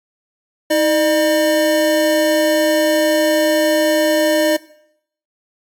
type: tone pair together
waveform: square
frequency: 318.4 / 605 Hz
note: D#4 / D#5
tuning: +40 / -49 cents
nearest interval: major seventh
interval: 1111 cents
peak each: -18 / -15 dBFS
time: 0.7-4.57 s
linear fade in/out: 10 ms
effects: noise-tail reverb RT60 0.7 s tail -19 dB re dry + AAC 64 kbps